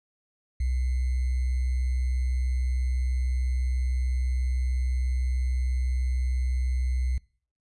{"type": "tone with sample-and-hold", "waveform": "sine", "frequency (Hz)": 63.1, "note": "B1", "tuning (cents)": 38, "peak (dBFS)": -23, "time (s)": [0.6, 7.18], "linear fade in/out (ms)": 5, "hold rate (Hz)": 2100, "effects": ["noise-tail reverb RT60 0.5 s tail -24 dB re dry", "resampled to 24000 Hz"]}